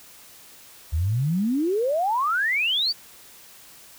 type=exponential sweep; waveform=sine; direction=up; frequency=72.5 to 4773 Hz; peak=-20 dBFS; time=0.92-2.93 s; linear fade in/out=20 ms; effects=white hiss -48 dBFS RMS until 3.98 s